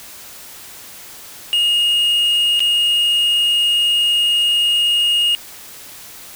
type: tone with dropouts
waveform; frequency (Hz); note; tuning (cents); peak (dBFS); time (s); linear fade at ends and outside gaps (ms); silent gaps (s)
triangle; 2856; F7; +38; -11; 1.53-5.35; 0; 2.594-2.604
effects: white hiss -37 dBFS RMS until 6.35 s